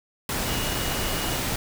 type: tone in noise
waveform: sine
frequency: 2892 Hz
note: F#7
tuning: 40 cents flat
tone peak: -36 dBFS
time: 0.46-1.38 s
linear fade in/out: 2 ms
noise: pink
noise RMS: -27 dBFS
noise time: 0.29-1.56 s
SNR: -12 dB
effects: none